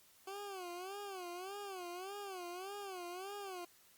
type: tone with vibrato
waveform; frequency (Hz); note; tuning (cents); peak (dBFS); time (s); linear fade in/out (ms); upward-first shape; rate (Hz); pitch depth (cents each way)
20% pulse; 377.4; F#4; +34; -39; 0.27-3.65; 5; sine; 1.7; 140
effects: white hiss -66 dBFS RMS until 3.97 s + Opus 48 kbps